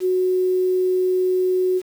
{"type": "tone with quantisation", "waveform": "sine", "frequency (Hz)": 368.7, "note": "F#4", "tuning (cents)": -6, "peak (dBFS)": -16, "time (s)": [0, 1.82], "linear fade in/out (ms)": 50, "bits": 7, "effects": []}